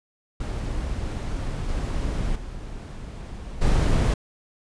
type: noise with level steps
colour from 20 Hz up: brown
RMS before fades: -28 / -26 / -35 / -19 dBFS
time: 0.4-4.14 s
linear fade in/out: 5 ms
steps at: 1.68 / 2.35 / 3.61 s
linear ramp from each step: 10 ms
effects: resampled to 22050 Hz